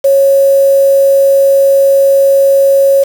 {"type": "tone with quantisation", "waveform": "sine", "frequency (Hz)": 550, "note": "C#5", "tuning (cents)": -14, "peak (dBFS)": -4, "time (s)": [0.04, 3.04], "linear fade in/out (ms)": 10, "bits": 4, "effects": []}